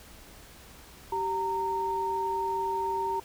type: tone pair together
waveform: sine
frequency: 387.3 / 922 Hz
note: G4 / A#5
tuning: -21 / -19 cents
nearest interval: octave + minor third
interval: 1502 cents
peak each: -33 / -28 dBFS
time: 1.12-3.2 s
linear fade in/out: 5 ms
effects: added 60 Hz sine -56 dBFS peak until 3.24 s + pink hiss -51 dBFS RMS until 3.24 s